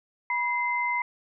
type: tone pair together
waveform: sine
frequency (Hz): 974 / 2071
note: B5 / C7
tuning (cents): -24 / -18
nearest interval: octave + minor second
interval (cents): 1306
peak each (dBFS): -27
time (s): 0.3-1.02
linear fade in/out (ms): 2
effects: none